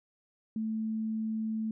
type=tone; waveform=sine; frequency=220 Hz; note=A3; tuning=in tune; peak=-30 dBFS; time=0.56-1.71 s; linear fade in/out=2 ms; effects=none